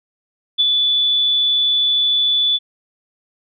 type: tone with ADSR envelope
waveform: sine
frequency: 3467 Hz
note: A7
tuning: 26 cents flat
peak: -10 dBFS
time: 0.58-2.59 s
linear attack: 22 ms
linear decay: 30 ms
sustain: -3 dB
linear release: 36 ms
effects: none